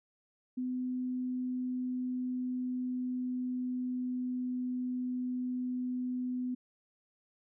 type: tone with pitch glide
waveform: sine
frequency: 252.7 to 250.8 Hz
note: B3 to B3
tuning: +40 to +27 cents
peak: -32 dBFS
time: 0.57-6.55 s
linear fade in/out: 10 ms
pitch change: -13 cents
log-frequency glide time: 1.01-4.64 s
effects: none